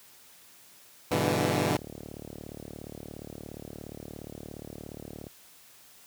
10% pulse chord, E minor seventh, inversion first, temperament equal with one note detuned, 100 / 123.47 / 146.83 / 164.81 Hz, G2 / B2 / D3 / E3, +35 / 0 / 0 / 0 cents, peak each -22 dBFS, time 1.11-1.77 s, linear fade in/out 5 ms
click train, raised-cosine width 2 ms, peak -27 dBFS, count 133, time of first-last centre 1.71-5.268 s, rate 37.1 Hz
effects white hiss -55 dBFS RMS until 6.06 s + high-pass 60 Hz 12 dB/octave

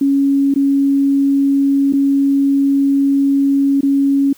sine tone with dropouts, 277.2 Hz, C#4, in tune, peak -10 dBFS, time 0.01-4.33 s, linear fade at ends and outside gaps 5 ms, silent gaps 0.541-0.559 / 1.926-1.934 / 3.809-3.83 s, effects white hiss -47 dBFS RMS until 4.37 s

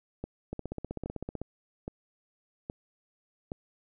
two click trains, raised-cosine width 2 ms, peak -22 / -22 dBFS, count 15 / 5, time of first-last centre 0.53-1.416 / 0.24-3.519 s, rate 15.8 / 1.22 Hz, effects none

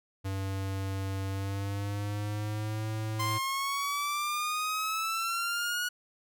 square tone with pitch glide, 96.7 to 109.17 Hz, G2 to A2, -23 to -13 cents, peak -32 dBFS, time 0.24-3.39 s, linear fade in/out 20 ms, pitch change +210 cents, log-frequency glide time 1.29-2.87 s
sawtooth exponential sweep, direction up, 1040 to 1461 Hz, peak -26 dBFS, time 3.19-5.89 s, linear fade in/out 10 ms
effects none

